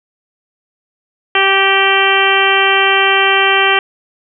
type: harmonic tone with a mistuned harmonic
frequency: 390 Hz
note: G4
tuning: 9 cents flat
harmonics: 1 / 2 / 3 / 4 / 5 / 6 / 7 / 8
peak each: -17 / -17 / -17 / -17 / -17 / -17 / -17 / -17 dBFS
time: 1.35-3.79 s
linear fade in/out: 2 ms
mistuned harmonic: 5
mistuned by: -16 cents
effects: none